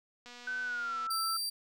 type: click train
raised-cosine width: 0.2 ms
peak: -33 dBFS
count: 197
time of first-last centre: 0.26-1.067 s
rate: 243 Hz
type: tone with pitch glide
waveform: sine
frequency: 1518 to 1329.2 Hz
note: F#6 to E6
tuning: +44 to +14 cents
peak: -33 dBFS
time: 0.47-1.37 s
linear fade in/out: 5 ms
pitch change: -230 cents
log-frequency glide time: 0.62-0.99 s
type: tone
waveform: sawtooth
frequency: 4699 Hz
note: D8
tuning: in tune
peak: -30 dBFS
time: 1.1-1.5 s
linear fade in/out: 10 ms
effects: none